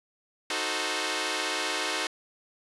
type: chord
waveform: 5% pulse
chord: D# diminished seventh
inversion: none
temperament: equal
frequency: 311.1 / 370 / 440 / 523.3 Hz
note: D#4 / F#4 / A4 / C5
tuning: 0 / 0 / 0 / 0 cents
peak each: -22 dBFS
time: 0.5-2.07 s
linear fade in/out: 2 ms
effects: resampled to 24000 Hz